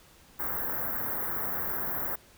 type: band-stop noise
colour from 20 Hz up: white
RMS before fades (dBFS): -32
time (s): 0.39-2.16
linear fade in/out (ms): 10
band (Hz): 1800 to 13000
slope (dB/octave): 48
effects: pink hiss -57 dBFS RMS until 2.37 s